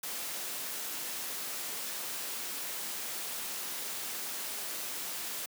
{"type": "noise", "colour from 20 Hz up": "white", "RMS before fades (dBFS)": -38, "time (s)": [0.03, 5.46], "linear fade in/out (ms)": 5, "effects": ["high-pass 200 Hz 12 dB/octave"]}